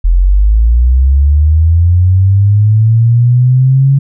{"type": "linear sweep", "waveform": "sine", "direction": "up", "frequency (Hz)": [41.2, 139], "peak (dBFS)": -4, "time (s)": [0.04, 3.99], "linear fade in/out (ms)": 10, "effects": []}